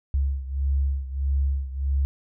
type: beating tone pair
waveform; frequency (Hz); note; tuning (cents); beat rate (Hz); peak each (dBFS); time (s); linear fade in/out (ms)
sine; 68.2 / 69.8; C#2 / C#2; -28 / +13; 1.6; -23 / -27; 0.14-2.05; 0
effects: none